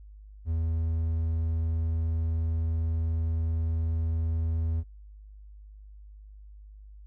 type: tone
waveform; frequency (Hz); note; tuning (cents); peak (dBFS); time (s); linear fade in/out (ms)
triangle; 81.4; E2; -21; -23; 0.45-4.84; 50
effects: added 51 Hz sine -45 dBFS peak until 7.06 s